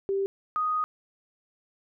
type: tone pair in turn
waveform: sine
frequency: 392 / 1244.5 Hz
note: G4 / D#6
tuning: 0 / 0 cents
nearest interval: octave + minor sixth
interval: 2000 cents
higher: second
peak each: -24 dBFS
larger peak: neither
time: 0.09-0.26 / 0.56-0.84 s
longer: second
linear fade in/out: 0 ms
effects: none